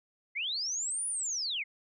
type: linear two-way sweep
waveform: sine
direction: up then down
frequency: 2000 to 9880 to 2000 Hz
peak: -31 dBFS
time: 0.35-1.64 s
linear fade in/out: 20 ms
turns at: 1.07 s
effects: none